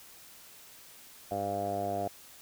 10% pulse tone with low-pass filter, 99.8 Hz, G2, 32 cents sharp, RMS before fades -33 dBFS, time 1.31-2.08 s, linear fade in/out 5 ms, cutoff 700 Hz, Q 8.4, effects white hiss -53 dBFS RMS until 2.41 s

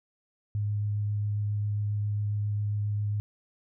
sine tone with vibrato, 103.83 Hz, G#2, in tune, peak -26 dBFS, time 0.55-3.2 s, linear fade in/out 0 ms, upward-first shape sine, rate 7.4 Hz, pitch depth 9 cents each way, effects none

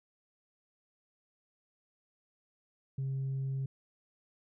sine tone, 134.6 Hz, C3, 49 cents sharp, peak -30 dBFS, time 2.98-3.66 s, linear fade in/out 5 ms, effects tanh soft clip ceiling -30 dBFS

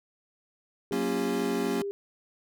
sine tone with pitch glide, 403 to 400.4 Hz, G4 to G4, +48 to +37 cents, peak -30 dBFS, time 0.91-1.91 s, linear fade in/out 0 ms, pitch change -11 cents, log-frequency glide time 1.54-1.75 s
square chord, Gb major seventh, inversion none, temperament equal, 185 / 233.1 / 277.2 / 349.2 Hz, Gb3 / Bb3 / Db4 / F4, 0 / 0 / 0 / 0 cents, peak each -36 / -33 / -33 / -37 dBFS, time 0.92-1.82 s, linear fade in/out 2 ms
effects none

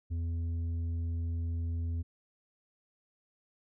triangle tone with tanh clipping, 83.8 Hz, E2, 29 cents sharp, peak -32 dBFS, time 0.1-2.03 s, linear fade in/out 20 ms, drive 10 dB, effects none

